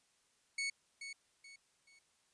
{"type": "tone with echo", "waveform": "sawtooth", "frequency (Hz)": 2217, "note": "C#7", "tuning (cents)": 0, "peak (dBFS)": -32, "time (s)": [0.58, 0.7], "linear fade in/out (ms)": 5, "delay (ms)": 430, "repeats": 3, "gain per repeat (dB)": -9, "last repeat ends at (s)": 1.99, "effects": ["white hiss -74 dBFS RMS until 2.33 s", "resampled to 22050 Hz"]}